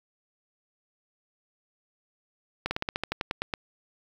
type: slowing click train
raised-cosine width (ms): 0.3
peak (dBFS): -12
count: 12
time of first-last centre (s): 2.66-3.538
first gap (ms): 50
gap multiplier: 1.09
effects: 7-bit